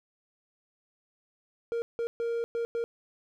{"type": "tone bursts at uneven times", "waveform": "triangle", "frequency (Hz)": 466.3, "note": "A#4", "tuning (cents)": 1, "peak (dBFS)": -26, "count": 5, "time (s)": [[1.72, 1.82], [1.99, 2.07], [2.2, 2.44], [2.55, 2.65], [2.75, 2.84]], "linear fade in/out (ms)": 0, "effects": []}